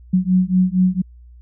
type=beating tone pair; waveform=sine; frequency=182.1 / 186.4 Hz; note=F#3 / F#3; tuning=-27 / +13 cents; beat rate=4.3 Hz; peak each=-16 dBFS; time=0.13-1.02 s; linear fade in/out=10 ms; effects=added 60 Hz sine -40 dBFS peak until 1.41 s